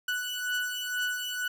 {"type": "beating tone pair", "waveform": "30% pulse", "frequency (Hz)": [1480, 1482.1], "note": ["F#6", "F#6"], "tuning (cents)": [0, 2], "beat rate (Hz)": 2.1, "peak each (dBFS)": [-31, -29], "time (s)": [0.08, 1.48], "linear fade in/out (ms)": 5, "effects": []}